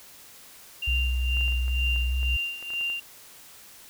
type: tone with tremolo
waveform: sine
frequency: 2783 Hz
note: F7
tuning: 7 cents flat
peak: -25 dBFS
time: 0.82-3 s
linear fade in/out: 5 ms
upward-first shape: sine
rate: 2.1 Hz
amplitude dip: 75%
type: tone with vibrato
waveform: sine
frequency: 63.7 Hz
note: C2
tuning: 46 cents flat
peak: -23 dBFS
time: 0.87-2.37 s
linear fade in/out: 10 ms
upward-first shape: sine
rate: 2.4 Hz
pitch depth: 29 cents each way
type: clicks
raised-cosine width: 0.5 ms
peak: -31 dBFS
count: 12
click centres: 1.37 / 1.41 / 1.481 / 1.523 / 1.681 / 1.961 / 2.231 / 2.626 / 2.704 / 2.736 / 2.811 / 2.9 s
effects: white hiss -49 dBFS RMS until 3.89 s